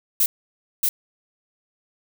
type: noise with echo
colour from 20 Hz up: violet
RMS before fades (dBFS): -18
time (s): 0.2-0.26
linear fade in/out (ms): 2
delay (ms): 630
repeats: 1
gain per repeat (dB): -2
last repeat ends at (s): 0.89
effects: none